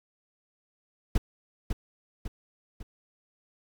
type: noise with echo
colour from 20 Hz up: brown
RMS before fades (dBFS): -22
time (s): 1.15-1.18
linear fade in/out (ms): 5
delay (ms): 550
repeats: 3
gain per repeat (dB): -6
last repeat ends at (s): 2.83
effects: none